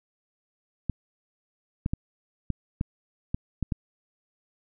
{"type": "clicks", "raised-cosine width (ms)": 5, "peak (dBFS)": -14, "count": 8, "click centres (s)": [0.897, 1.861, 1.935, 2.503, 2.811, 3.345, 3.627, 3.722], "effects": []}